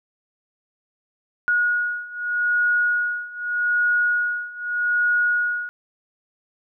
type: beating tone pair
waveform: sine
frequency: 1448 / 1448.82 Hz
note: F#6 / F#6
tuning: -38 / -37 cents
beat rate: 0.82 Hz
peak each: -23 / -21 dBFS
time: 1.48-5.69 s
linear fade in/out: 0 ms
effects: none